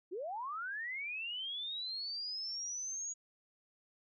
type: linear sweep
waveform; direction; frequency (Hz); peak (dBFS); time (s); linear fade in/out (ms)
sine; up; 324.1 to 6750; -38; 0.11-3.14; 20
effects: none